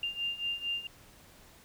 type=beating tone pair; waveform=sine; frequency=2794 / 2798.4 Hz; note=F7 / F7; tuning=0 / +3 cents; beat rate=4.4 Hz; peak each=-37 / -34 dBFS; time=0.03-0.87 s; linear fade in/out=2 ms; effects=pink hiss -57 dBFS RMS until 1.64 s